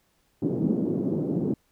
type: band-pass noise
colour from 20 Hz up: white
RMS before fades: -26 dBFS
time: 0.42-1.54 s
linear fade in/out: 5 ms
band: 150 to 340 Hz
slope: 24 dB/octave
effects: pink hiss -68 dBFS RMS until 1.71 s